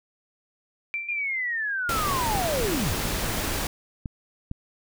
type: tone with exponential decay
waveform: sine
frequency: 2349 Hz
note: D7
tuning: in tune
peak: -24 dBFS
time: 0.94-1.4 s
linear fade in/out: 0 ms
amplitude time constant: 99 ms
type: linear sweep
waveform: sine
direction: down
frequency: 2443 to 46.25 Hz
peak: -25 dBFS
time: 1.08-2.95 s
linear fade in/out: 10 ms
type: noise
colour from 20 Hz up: pink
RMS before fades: -28 dBFS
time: 1.89-3.67 s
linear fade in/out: 2 ms
type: clicks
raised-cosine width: 5 ms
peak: -19 dBFS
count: 5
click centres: 2.356 / 3.054 / 3.295 / 4.058 / 4.514 s
effects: none